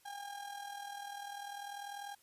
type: tone with amplitude modulation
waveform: 35% pulse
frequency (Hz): 808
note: G#5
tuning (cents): -48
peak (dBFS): -39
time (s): 0.05-2.15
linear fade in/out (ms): 10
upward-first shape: sine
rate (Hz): 40.2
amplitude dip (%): 60
effects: white hiss -68 dBFS RMS until 2.22 s + resampled to 32000 Hz